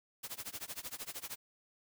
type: noise with tremolo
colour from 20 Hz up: white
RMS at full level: -41 dBFS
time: 0.23-1.36 s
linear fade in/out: 10 ms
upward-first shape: sine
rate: 13 Hz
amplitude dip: 95%
effects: none